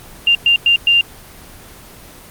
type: tone bursts at uneven times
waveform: sine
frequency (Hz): 2791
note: F7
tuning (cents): -2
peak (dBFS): -8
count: 4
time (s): 0.27-0.35 / 0.46-0.56 / 0.66-0.76 / 0.87-1.01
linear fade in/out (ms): 2
effects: pink hiss -38 dBFS RMS until 2.3 s + Opus 24 kbps